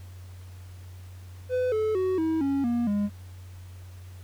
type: tone with pitch steps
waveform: triangle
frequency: 504 / 433.7 / 373.2 / 321.2 / 276.4 / 237.9 / 204.7 Hz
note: B4 / A4 / F#4 / E4 / C#4 / A#3 / G#3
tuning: +35 / -25 / +15 / -45 / -5 / +35 / -25 cents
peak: -21 dBFS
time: 1.49-3.1 s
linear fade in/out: 50 ms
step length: 230 ms
effects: added 91 Hz sine -41 dBFS peak until 4.23 s + pink hiss -56 dBFS RMS until 4.23 s